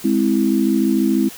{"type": "chord", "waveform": "sine", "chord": "Ab augmented", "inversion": "none", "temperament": "equal with one note detuned", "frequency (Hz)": [207.7, 261.6, 328.1], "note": ["Ab3", "C4", "E4"], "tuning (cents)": [0, 0, -8], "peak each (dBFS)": -18, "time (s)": [0.04, 1.29], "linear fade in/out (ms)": 10, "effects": ["white hiss -37 dBFS RMS until 1.37 s"]}